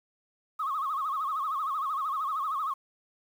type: tone with vibrato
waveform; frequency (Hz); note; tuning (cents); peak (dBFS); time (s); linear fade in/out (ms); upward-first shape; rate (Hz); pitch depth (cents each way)
sine; 1174.7; D6; 0; -27; 0.59-2.74; 10; sine; 13; 160
effects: tanh soft clip ceiling -23 dBFS + 9-bit